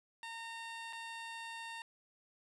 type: tone with dropouts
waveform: 15% pulse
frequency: 916 Hz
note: A#5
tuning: 31 cents flat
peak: -37 dBFS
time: 0.23-1.82 s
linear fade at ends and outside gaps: 1 ms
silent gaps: 0.927-0.931 s
effects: low-pass 8000 Hz 12 dB/octave